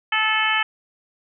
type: harmonic tone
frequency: 435.6 Hz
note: A4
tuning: 17 cents flat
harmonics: 2 / 3 / 4 / 5 / 6 / 7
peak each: -26 / -25 / -23 / -25 / -25 / -25 dBFS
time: 0.12-0.63 s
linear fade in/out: 5 ms
effects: none